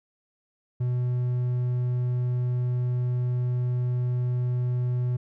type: tone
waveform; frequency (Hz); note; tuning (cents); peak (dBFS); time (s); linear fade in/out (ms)
triangle; 123.8; B2; +5; -21; 0.8-5.17; 10
effects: none